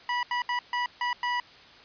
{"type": "tone bursts at uneven times", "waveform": "25% pulse", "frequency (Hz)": 976, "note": "B5", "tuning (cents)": -21, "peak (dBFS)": -22, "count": 6, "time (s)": [[0.09, 0.23], [0.31, 0.42], [0.49, 0.59], [0.73, 0.86], [1.01, 1.13], [1.23, 1.4]], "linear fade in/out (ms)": 2, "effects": ["white hiss -51 dBFS RMS until 1.84 s", "resampled to 11025 Hz"]}